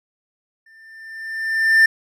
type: tone with exponential growth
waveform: triangle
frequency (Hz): 1789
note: A6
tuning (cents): +28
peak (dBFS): -6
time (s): 0.66-1.86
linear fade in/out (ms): 5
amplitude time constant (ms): 260
effects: none